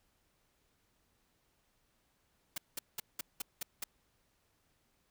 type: noise bursts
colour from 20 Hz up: white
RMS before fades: -38 dBFS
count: 7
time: 2.56-3.84 s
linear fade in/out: 5 ms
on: 20 ms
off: 190 ms
effects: pink hiss -75 dBFS RMS until 5.1 s